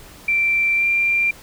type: tone with pitch glide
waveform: sine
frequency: 2349 to 2375 Hz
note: D7 to D7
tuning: 0 to +19 cents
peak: -15 dBFS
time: 0.28-1.31 s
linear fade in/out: 5 ms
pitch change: +19 cents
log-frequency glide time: 0.76-0.85 s
effects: pink hiss -43 dBFS RMS until 1.42 s